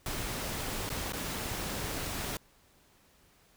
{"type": "noise with dropouts", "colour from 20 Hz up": "pink", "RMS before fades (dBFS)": -36, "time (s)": [0.06, 2.37], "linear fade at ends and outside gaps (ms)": 1, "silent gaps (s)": [[0.892, 0.901], [1.122, 1.133]], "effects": ["pink hiss -64 dBFS RMS until 3.56 s"]}